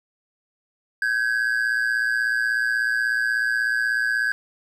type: ring-modulated tone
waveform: triangle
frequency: 1603 Hz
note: G6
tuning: 38 cents sharp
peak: -15 dBFS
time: 1.02-4.32 s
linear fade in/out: 0 ms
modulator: 58.2 Hz
effects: none